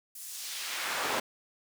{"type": "noise with high-pass filter sweep", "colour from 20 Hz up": "brown", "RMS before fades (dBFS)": -35, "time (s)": [0.15, 1.2], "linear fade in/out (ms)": 5, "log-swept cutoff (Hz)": [11000, 590], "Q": 0.79, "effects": []}